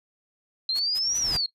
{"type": "exponential two-way sweep", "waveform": "sine", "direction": "up then down", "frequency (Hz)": [4076, 5970, 4229], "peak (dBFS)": -23, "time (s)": [0.69, 1.46], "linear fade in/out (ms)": 2, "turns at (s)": 1.18}
{"type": "noise bursts", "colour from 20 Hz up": "white", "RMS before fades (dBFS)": -40, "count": 3, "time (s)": [0.75, 1.191], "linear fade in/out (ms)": 10, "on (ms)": 47, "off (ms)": 150}
{"type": "noise with exponential growth", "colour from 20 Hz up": "pink", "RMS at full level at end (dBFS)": -31, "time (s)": [0.86, 1.37], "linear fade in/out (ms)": 5, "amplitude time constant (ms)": 110}
{"effects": ["noise-tail reverb RT60 0.1 s tail -18 dB re dry", "resampled to 32000 Hz"]}